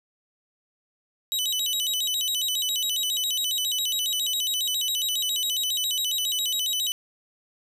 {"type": "tone with vibrato", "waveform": "sawtooth", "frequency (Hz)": 3386, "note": "G#7", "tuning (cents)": 33, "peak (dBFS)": -21, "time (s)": [1.32, 6.92], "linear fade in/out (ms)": 0, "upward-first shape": "square", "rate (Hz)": 7.3, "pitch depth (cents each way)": 210, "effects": []}